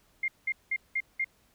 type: tone bursts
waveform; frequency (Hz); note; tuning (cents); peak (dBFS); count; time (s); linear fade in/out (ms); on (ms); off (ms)
sine; 2116; C7; +19; -26; 5; 0.23-1.245; 5; 51; 190
effects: pink hiss -66 dBFS RMS until 1.54 s